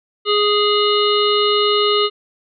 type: harmonic tone with a mistuned harmonic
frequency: 415.3 Hz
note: G#4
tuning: in tune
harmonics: 1 / 3 / 5 / 7 / 9 / 10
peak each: -16 / -19 / -28 / -20 / -23 / -25 dBFS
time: 0.25-2.1 s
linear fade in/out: 50 ms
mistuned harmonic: 9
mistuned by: -33 cents
effects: none